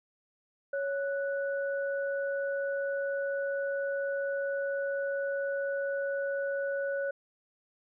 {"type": "tone pair together", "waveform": "sine", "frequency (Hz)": [555.7, 1480], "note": ["C#5", "F#6"], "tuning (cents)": [4, 0], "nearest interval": "octave + perfect fourth", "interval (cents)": 1696, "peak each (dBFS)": [-30, -37], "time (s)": [0.73, 7.11], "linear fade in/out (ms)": 5, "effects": []}